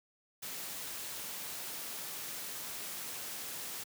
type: noise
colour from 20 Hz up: white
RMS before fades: -42 dBFS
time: 0.42-3.84 s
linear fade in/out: 10 ms
effects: high-pass 100 Hz 12 dB/octave